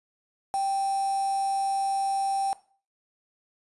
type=tone with quantisation; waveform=sine; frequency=784 Hz; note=G5; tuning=in tune; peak=-24 dBFS; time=0.54-2.53 s; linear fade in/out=0 ms; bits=6; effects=noise-tail reverb RT60 0.4 s tail -17 dB re dry + resampled to 24000 Hz

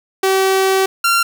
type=tone pair in turn; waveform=sawtooth; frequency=383.1 / 1376.3 Hz; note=G4 / F6; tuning=-40 / -26 cents; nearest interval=octave + minor seventh; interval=2214 cents; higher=second; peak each=-8 dBFS; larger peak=neither; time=0.23-0.86 / 1.04-1.23 s; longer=first; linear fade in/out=5 ms; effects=8-bit

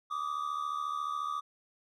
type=tone pair together; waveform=triangle; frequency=1161 / 1235.2 Hz; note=D6 / D#6; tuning=-20 / -13 cents; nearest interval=minor second; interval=107 cents; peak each=-33 / -34 dBFS; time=0.1-1.41 s; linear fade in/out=20 ms; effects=none

